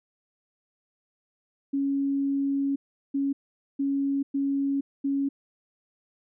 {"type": "tone bursts at uneven times", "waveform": "sine", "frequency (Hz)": 277.2, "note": "C#4", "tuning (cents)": 0, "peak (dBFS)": -23, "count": 5, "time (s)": [[1.73, 2.76], [3.14, 3.33], [3.79, 4.23], [4.34, 4.81], [5.04, 5.29]], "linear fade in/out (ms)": 10, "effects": []}